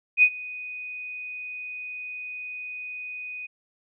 sine tone with ADSR envelope, 2489 Hz, D#7, in tune, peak -11 dBFS, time 0.17-3.47 s, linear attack 57 ms, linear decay 64 ms, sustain -22 dB, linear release 16 ms, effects none

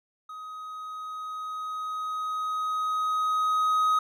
triangle tone with level ramp, 1259 Hz, D#6, 20 cents sharp, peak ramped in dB -36 to -18 dBFS, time 0.29-3.99 s, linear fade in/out 5 ms, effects none

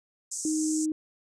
white band-pass noise, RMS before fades -35 dBFS, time 0.31-0.86 s, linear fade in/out 10 ms, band 6000 to 8400 Hz, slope 48 dB/octave
sine tone, 311.1 Hz, D#4, in tune, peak -25 dBFS, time 0.45-0.92 s, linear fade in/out 2 ms
effects none

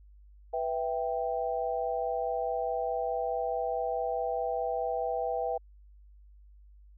sine chord, E minor, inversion second, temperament equal, 493.9 / 659.3 / 784 Hz, B4 / E5 / G5, 0 / 0 / 0 cents, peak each -33 dBFS, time 0.53-5.58 s, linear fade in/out 10 ms, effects added 50 Hz sine -52 dBFS peak until 6.97 s

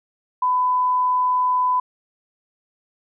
sine tone, 1002 Hz, B5, 25 cents sharp, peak -16 dBFS, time 0.42-1.8 s, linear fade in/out 5 ms, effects none

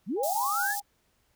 sine linear sweep, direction up, 150.1 to 1787 Hz, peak -27 dBFS, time 0.06-0.76 s, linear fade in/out 50 ms
sine tone with tremolo, 812 Hz, G#5, 39 cents flat, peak -30 dBFS, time 0.16-0.82 s, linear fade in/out 50 ms, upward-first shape square, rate 4.9 Hz, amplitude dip 25%
white high-pass noise, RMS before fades -35 dBFS, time 0.23-0.8 s, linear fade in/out 5 ms, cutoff 4700 Hz, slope 24 dB/octave
effects pink hiss -70 dBFS RMS until 1.35 s

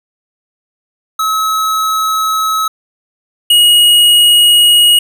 square tone pair in turn, 1288 / 2891 Hz, E6 / F#7, -41 / -41 cents, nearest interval octave + major second, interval 1400 cents, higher second, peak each -12 / -5 dBFS, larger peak second, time 1.19-2.68 / 3.5-4.99 s, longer neither, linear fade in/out 5 ms, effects none

